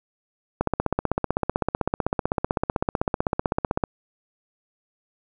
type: click train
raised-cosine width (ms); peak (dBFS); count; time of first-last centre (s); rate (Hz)
1; -7; 52; 0.61-3.838; 15.8
effects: none